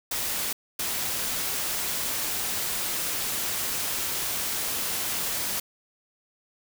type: noise bursts at uneven times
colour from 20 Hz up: white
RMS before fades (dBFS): -29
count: 2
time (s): 0.11-0.53 / 0.79-5.6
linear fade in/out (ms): 5
effects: none